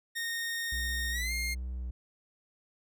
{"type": "tone with pitch glide", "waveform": "sawtooth", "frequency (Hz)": [1848, 2123], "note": ["A#6", "C7"], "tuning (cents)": [-16, 25], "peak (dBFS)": -29, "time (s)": [0.15, 1.55], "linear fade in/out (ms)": 20, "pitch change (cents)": 241, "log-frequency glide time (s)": [1.11, 1.32]}
{"type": "tone with vibrato", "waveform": "triangle", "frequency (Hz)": 61.3, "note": "B1", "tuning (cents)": -12, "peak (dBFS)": -32, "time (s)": [0.72, 1.91], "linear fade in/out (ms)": 5, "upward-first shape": "sine", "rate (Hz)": 1.3, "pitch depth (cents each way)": 41}
{"effects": []}